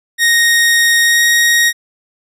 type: tone with pitch glide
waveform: sawtooth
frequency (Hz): 1864.7 to 1877.7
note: A#6 to A#6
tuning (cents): 0 to +12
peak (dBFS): -5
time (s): 0.18-1.73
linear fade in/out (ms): 50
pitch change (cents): +12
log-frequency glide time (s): 1.03-1.22
effects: resampled to 32000 Hz